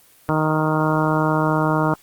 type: harmonic tone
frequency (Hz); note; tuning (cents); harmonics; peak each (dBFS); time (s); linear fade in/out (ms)
155.56; D#3; 0; 1 / 2 / 3 / 4 / 5 / 6 / 7 / 8 / 9; -21 / -22 / -27 / -25 / -29 / -25 / -27 / -28 / -28; 0.29-1.94; 0
effects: white hiss -52 dBFS RMS until 2.02 s + Opus 24 kbps